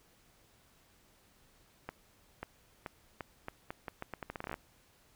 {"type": "accelerating click train", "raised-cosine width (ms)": 0.5, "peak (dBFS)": -24, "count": 19, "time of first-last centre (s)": [1.89, 4.541], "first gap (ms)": 540, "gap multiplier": 0.8, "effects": ["pink hiss -66 dBFS RMS until 5.15 s"]}